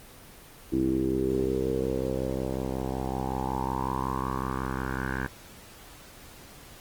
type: tone with low-pass filter sweep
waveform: 10% pulse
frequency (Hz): 65.41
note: C2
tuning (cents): 0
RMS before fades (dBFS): -29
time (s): 0.72-5.27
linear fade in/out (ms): 10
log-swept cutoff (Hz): 320 to 1600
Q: 6.1
effects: pink hiss -49 dBFS RMS until 6.8 s + Opus 24 kbps